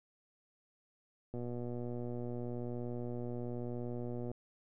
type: click train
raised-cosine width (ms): 2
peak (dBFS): -29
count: 361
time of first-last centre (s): 1.34-4.315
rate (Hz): 121
effects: none